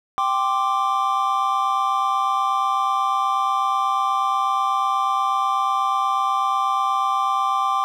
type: chord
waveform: triangle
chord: G suspended fourth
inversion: none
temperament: equal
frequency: 784 / 1046.5 / 1174.7 Hz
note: G5 / C6 / D6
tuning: 0 / 0 / 0 cents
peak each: -22 / -22 / -19 dBFS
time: 0.18-7.84 s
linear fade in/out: 0 ms
effects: none